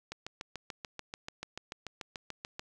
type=click train; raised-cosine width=0.2 ms; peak=-22 dBFS; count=18; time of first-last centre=0.12-2.595 s; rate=6.87 Hz; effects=none